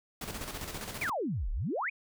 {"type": "noise with tremolo", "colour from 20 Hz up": "pink", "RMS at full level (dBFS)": -38, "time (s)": [0.21, 1.1], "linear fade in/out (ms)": 5, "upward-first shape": "square", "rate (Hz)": 15, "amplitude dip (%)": 50}
{"type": "exponential two-way sweep", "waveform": "sine", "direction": "down then up", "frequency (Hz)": [2587, 31.55, 2587], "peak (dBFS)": -30, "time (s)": [1.01, 1.9], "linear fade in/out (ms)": 10, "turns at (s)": 1.51}
{"effects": []}